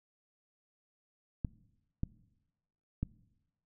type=clicks; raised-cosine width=5 ms; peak=-20 dBFS; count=3; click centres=1.448 / 2.034 / 3.03 s; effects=noise-tail reverb RT60 1.0 s tail -21 dB re dry